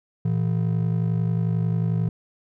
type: ring-modulated tone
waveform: triangle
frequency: 141.3 Hz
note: C#3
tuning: 34 cents sharp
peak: -15 dBFS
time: 0.25-2.09 s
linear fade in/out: 2 ms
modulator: 25.6 Hz
effects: none